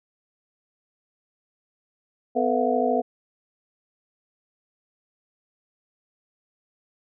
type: tone cluster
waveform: sine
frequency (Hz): 250.6 / 441.4 / 494.1 / 672 / 725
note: B3 / A4 / B4 / E5 / F#5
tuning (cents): +25 / +5 / +1 / +33 / -35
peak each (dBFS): -26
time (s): 2.35-3.02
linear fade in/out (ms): 20
effects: none